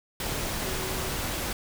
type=tone in noise; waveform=sine; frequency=377.7 Hz; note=F#4; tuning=36 cents sharp; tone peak=-38 dBFS; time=0.65-1.09 s; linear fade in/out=2 ms; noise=pink; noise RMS=-31 dBFS; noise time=0.2-1.53 s; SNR=-10 dB; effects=none